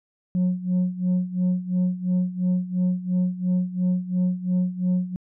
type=tone with tremolo; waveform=sine; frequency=181.5 Hz; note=F#3; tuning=33 cents flat; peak=-15 dBFS; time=0.35-5.16 s; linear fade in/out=0 ms; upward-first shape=sine; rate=2.9 Hz; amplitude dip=85%; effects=tanh soft clip ceiling -17 dBFS